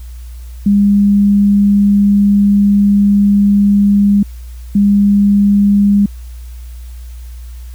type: tone pair in turn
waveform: sine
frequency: 202.2 / 202.2 Hz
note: G#3 / G#3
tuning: -46 / -46 cents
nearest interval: unison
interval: 0 cents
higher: neither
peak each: -6 dBFS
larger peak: neither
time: 0.66-4.23 / 4.75-6.06 s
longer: first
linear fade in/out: 5 ms
effects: added 60 Hz sine -26 dBFS peak until 7.74 s + white hiss -46 dBFS RMS until 7.74 s